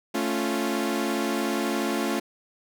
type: chord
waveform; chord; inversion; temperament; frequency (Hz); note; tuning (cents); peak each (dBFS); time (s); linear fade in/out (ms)
sawtooth; A augmented; none; equal; 220 / 277.2 / 349.2; A3 / C#4 / E#4; 0 / 0 / 0; -25; 0.14-2.2; 10
effects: none